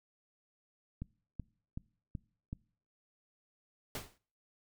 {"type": "click train", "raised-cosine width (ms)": 5, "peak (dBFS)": -27, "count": 5, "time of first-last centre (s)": [1.02, 2.529], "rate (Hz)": 2.65}
{"type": "noise with exponential decay", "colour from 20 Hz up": "pink", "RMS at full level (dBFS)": -37, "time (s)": [3.95, 4.18], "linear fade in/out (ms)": 2, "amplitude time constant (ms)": 49}
{"effects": ["noise-tail reverb RT60 0.5 s tail -24 dB re dry"]}